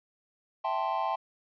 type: chord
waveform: triangle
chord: A minor seventh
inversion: second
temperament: equal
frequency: 659.3 / 784 / 880 / 1046.5 Hz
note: E5 / G5 / A5 / C6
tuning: 0 / 0 / 0 / 0 cents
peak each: -33 / -31 / -31 / -31 dBFS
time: 0.64-1.16 s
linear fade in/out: 10 ms
effects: resampled to 11025 Hz